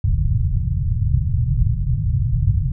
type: low-pass noise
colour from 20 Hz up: white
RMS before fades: -18 dBFS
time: 0.04-2.72 s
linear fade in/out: 5 ms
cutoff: 140 Hz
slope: 48 dB/octave
effects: none